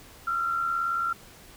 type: tone pair together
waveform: sine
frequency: 1293 / 1371.6 Hz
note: E6 / F6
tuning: -34 / -32 cents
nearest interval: minor second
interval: 102 cents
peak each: -35 / -25 dBFS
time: 0.27-1.13 s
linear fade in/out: 5 ms
effects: pink hiss -50 dBFS RMS until 1.56 s

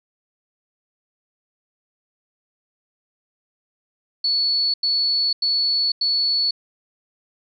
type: tone bursts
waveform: sine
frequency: 4424 Hz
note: C#8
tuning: 4 cents flat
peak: -17 dBFS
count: 4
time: 4.24-6.51 s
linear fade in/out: 5 ms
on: 500 ms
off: 90 ms
effects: none

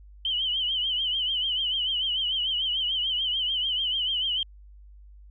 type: tone with vibrato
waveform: sine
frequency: 3051 Hz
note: G7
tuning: 48 cents flat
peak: -24 dBFS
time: 0.25-4.43 s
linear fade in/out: 2 ms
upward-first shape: triangle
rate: 6.8 Hz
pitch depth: 110 cents each way
effects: added 50 Hz sine -46 dBFS peak until 5.3 s

